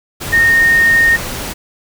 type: tone in noise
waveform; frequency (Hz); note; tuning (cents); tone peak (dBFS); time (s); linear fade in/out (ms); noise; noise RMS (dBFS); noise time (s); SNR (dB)
sine; 1844; A#6; -19; -7; 0.32-1.17; 20; pink; -23; 0.2-1.54; +13
effects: none